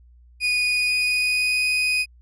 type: tone with pitch glide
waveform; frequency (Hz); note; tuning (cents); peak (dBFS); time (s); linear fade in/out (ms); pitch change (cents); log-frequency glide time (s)
35% pulse; 2468 to 2494; D#7 to D#7; -15 to +3; -17; 0.4-2.06; 50; +18; 0.69-1.67
effects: added 60 Hz sine -48 dBFS peak until 2.21 s + resampled to 22050 Hz